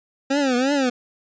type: tone with vibrato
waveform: 25% pulse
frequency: 265.7 Hz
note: C4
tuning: 27 cents sharp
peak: -14 dBFS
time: 0.3-0.9 s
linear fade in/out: 10 ms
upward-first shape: triangle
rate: 2.9 Hz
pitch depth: 180 cents each way
effects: resampled to 16000 Hz